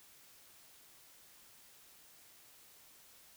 silence, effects white hiss -61 dBFS RMS until 3.36 s

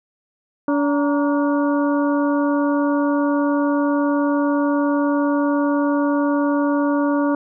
harmonic tone with a mistuned harmonic, 287.1 Hz, D4, 39 cents flat, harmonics 1 / 2 / 3 / 4 / 5, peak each -17 / -23 / -27 / -29 / -31 dBFS, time 0.68-7.35 s, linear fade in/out 2 ms, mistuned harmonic 3, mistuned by +130 cents, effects none

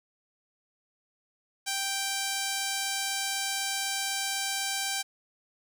5% pulse tone, 784 Hz, G5, in tune, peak -17 dBFS, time 1.66-5.03 s, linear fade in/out 20 ms, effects none

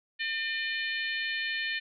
harmonic tone, 602 Hz, D5, 43 cents sharp, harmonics 3 / 4 / 5 / 6 / 7, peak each -32 / -36 / -38 / -41 / -41 dBFS, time 0.19-1.8 s, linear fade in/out 20 ms, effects none

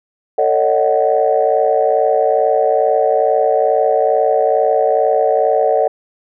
sine chord, D# half-diminished seventh, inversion second, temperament just, 448 / 560 / 622.3 / 746.7 Hz, A4 / C#5 / D#5 / F#5, +31 / +18 / 0 / +16 cents, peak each -16 dBFS, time 0.38-5.88 s, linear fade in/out 5 ms, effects tanh soft clip ceiling -1 dBFS

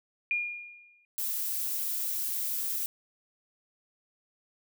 sine tone with exponential decay, 2422 Hz, D#7, 47 cents flat, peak -24 dBFS, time 0.31-1.05 s, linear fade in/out 1 ms, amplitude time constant 160 ms
violet noise, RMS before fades -32 dBFS, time 1.18-2.86 s, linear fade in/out 0 ms
effects none

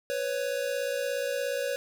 square tone pair together, 497.4 / 554.4 Hz, B4 / C#5, +12 / 0 cents, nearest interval major second, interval 188 cents, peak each -33 / -31 dBFS, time 0.1-1.76 s, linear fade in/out 0 ms, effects none

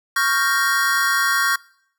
square chord, G half-diminished seventh, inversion second, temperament equal, 1108.7 / 1396.9 / 1568 / 1864.7 Hz, Db6 / F6 / G6 / Bb6, 0 / 0 / 0 / 0 cents, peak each -23 dBFS, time 0.16-1.56 s, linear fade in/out 5 ms, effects noise-tail reverb RT60 0.7 s tail -24 dB re dry

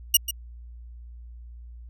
10% pulse tone with echo, 2874 Hz, F7, 49 cents sharp, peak -5 dBFS, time 0.14-0.17 s, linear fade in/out 5 ms, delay 140 ms, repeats 1, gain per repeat -12 dB, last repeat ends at 0.31 s, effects added 59 Hz sine -40 dBFS peak until 1.89 s

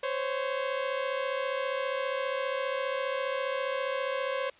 sawtooth tone pair together, 517.1 / 552 Hz, C5 / C#5, -20 / -7 cents, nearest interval minor second, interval 113 cents, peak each -28 dBFS, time 0.03-4.5 s, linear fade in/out 5 ms, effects white hiss -58 dBFS RMS until 4.59 s + resampled to 8000 Hz

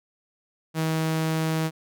sawtooth tone, 159.7 Hz, D#3, 45 cents sharp, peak -19 dBFS, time 0.74-1.71 s, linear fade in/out 50 ms, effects none

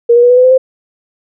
sine tone with pitch steps, 471.4 / 479.4 / 487.5 / 495.7 / 504.1 / 512.6 / 521.2 Hz, A#4 / A#4 / B4 / B4 / B4 / C5 / C5, +19 / +48 / -23 / +6 / +35 / -36 / -7 cents, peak -3 dBFS, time 0.09-0.58 s, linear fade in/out 10 ms, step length 70 ms, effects none

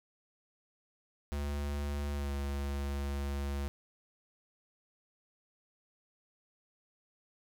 square tone with pitch glide, 72 to 70.19 Hz, D2 to C#2, -34 to +22 cents, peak -34 dBFS, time 1.32-3.68 s, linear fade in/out 0 ms, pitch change -44 cents, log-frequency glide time 2.14-2.32 s, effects none

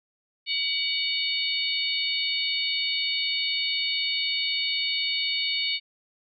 harmonic tone with a mistuned harmonic, 736 Hz, F#5, 9 cents flat, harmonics 3 / 4 / 5 / 6, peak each -30 / -30 / -30 / -30 dBFS, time 0.46-5.8 s, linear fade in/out 50 ms, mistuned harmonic 3, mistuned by +50 cents, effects none

